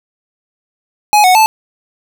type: tone with pitch steps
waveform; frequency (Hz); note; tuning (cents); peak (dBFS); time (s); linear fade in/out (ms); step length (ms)
square; 839 / 737 / 875; G#5 / F#5 / A5; +17 / -7 / -10; -6; 1.13-1.46; 0; 110
effects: none